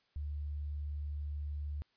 sine tone, 73.42 Hz, D2, in tune, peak -36 dBFS, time 0.16-1.82 s, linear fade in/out 0 ms, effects white hiss -74 dBFS RMS until 1.96 s + resampled to 11025 Hz

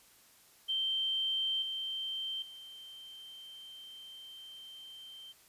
sine tone with level steps, 3128 Hz, G7, 4 cents flat, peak -30 / -35 / -47 dBFS, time 0.68-5.33 s, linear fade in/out 20 ms, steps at 1.62 / 2.42 s, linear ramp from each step 2 ms, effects white hiss -62 dBFS RMS until 5.48 s + resampled to 32000 Hz

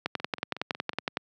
two click trains, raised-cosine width 0.3 ms, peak -11 / -22 dBFS, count 13 / 5, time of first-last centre 0.06-1.171 / 0.2-0.933 s, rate 10.8 / 5.46 Hz, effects high-pass 150 Hz 12 dB/octave

